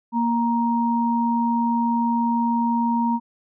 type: tone pair together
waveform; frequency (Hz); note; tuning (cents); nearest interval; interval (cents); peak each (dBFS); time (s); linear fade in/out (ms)
sine; 234.2 / 937; A#3 / A#5; +8 / +9; 2 octaves; 2401; -20 / -22; 0.12-3.2; 50
effects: none